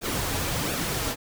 pink noise with flanger, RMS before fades -28 dBFS, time 0.01-1.16 s, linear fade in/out 50 ms, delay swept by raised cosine 0.96 to 5.56 ms, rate 1.4 Hz, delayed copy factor -0.55, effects none

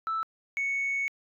sine tone pair in turn, 1318.5 / 2217 Hz, E6 / C#7, 0 / 0 cents, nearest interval major sixth, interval 900 cents, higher second, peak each -26 / -25 dBFS, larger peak second, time 0.07-0.23 / 0.57-1.08 s, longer second, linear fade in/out 0 ms, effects tanh soft clip ceiling -24 dBFS

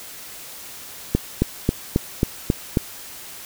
click train, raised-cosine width 3 ms, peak -3 dBFS, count 7, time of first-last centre 1.15-2.772 s, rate 3.7 Hz, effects white hiss -38 dBFS RMS until 3.45 s

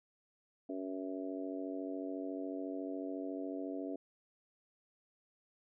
harmonic tone, 94 Hz, F#2, 28 cents sharp, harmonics 3 / 4 / 5 / 6 / 7, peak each -40 / -46 / -47 / -51 / -46 dBFS, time 0.69-3.96 s, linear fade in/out 5 ms, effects none

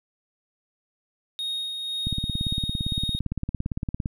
triangle tone with tremolo, 3729 Hz, A#7, in tune, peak -25 dBFS, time 1.39-3.19 s, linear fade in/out 0 ms, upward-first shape sine, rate 2 Hz, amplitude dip 35%
click train, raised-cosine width 5 ms, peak -15 dBFS, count 36, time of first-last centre 2.07-4.059 s, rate 17.6 Hz
effects none

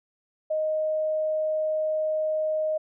sine tone, 622.3 Hz, D#5, in tune, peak -23 dBFS, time 0.5-2.78 s, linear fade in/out 10 ms, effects none

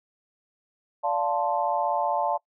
sine chord, D minor seventh, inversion none, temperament equal with one note detuned, 582.9 / 698.5 / 880 / 1046.5 Hz, D5 / F5 / A5 / C6, -13 / 0 / 0 / 0 cents, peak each -29 / -28 / -26 / -32 dBFS, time 1.03-2.38 s, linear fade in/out 20 ms, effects noise-tail reverb RT60 0.1 s tail -22 dB re dry

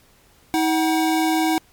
square tone pair together, 319.4 / 752 Hz, D#4 / F#5, +45 / +28 cents, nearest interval octave + minor third, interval 1483 cents, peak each -19 / -23 dBFS, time 0.54-1.58 s, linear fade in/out 0 ms, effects pink hiss -55 dBFS RMS until 1.72 s + MP3 96 kbps

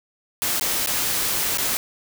white noise with dropouts, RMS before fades -23 dBFS, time 0.42-1.77 s, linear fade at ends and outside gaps 0 ms, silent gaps 0.597-0.61 / 0.861-0.873 / 1.573-1.583 s, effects none

